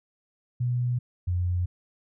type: tone pair in turn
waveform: sine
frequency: 122.9 / 89.1 Hz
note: B2 / F2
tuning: -8 / +35 cents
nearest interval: tritone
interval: 557 cents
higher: first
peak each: -23 dBFS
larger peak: neither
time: 0.6-0.99 / 1.27-1.66 s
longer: neither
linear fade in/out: 10 ms
effects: none